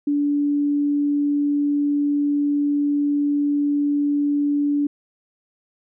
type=tone; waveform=sine; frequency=289.2 Hz; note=D4; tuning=27 cents flat; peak=-17 dBFS; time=0.07-4.87 s; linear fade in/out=5 ms; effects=none